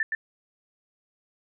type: tone with echo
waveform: sine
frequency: 1773 Hz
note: A6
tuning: 13 cents sharp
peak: -22 dBFS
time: 0-0.03 s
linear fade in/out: 2 ms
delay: 120 ms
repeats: 1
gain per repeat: -3 dB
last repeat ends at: 0.15 s
effects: none